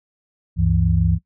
sine tone cluster, 70.9 / 97 / 165 Hz, C#2 / G2 / E3, +40 / -18 / +2 cents, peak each -19 dBFS, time 0.56-1.19 s, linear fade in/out 50 ms, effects noise-tail reverb RT60 0.1 s tail -17 dB re dry

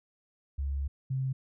sine tone pair in turn, 69.4 / 132.23 Hz, C#2 / C3, +3 / +19 cents, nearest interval major seventh, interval 1116 cents, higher second, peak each -29 / -28 dBFS, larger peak second, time 0.58-0.88 / 1.1-1.33 s, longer first, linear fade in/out 10 ms, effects none

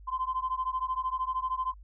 sine beating tone pair, 1026 / 1039 Hz, C6 / C6, -34 / -12 cents, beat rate 13 Hz, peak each -31 dBFS, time 0.07-1.74 s, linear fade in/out 20 ms, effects tanh soft clip ceiling -21 dBFS + added 50 Hz sine -47 dBFS peak until 1.83 s

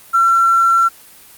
triangle tone with hard clipping, 1356 Hz, E6, 49 cents sharp, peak -9 dBFS, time 0.13-0.89 s, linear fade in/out 20 ms, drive 3 dB, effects white hiss -42 dBFS RMS until 1.37 s + Opus 24 kbps

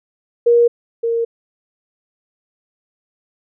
sine tone pair in turn, 473.2 / 462.9 Hz, A#4 / A#4, +26 / -12 cents, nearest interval unison, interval 38 cents, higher first, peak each -8 / -15 dBFS, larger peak first, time 0.46-0.68 / 1.03-1.25 s, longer neither, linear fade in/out 10 ms, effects none

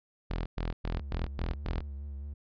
sawtooth tone bursts, 41.84 Hz, E1, 27 cents sharp, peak -27 dBFS, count 6, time 0.3-1.81 s, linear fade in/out 10 ms, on 160 ms, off 110 ms
triangle tone with vibrato, 70.6 Hz, C#2, 32 cents sharp, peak -35 dBFS, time 0.94-2.34 s, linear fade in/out 10 ms, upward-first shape sine, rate 4.7 Hz, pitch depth 48 cents each way
effects resampled to 11025 Hz

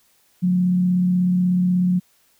sine tone with frequency modulation, 180.7 Hz, F#3, 41 cents flat, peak -15 dBFS, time 0.42-2 s, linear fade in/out 20 ms, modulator 36.4 Hz, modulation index 0.22, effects white hiss -60 dBFS RMS until 2.39 s

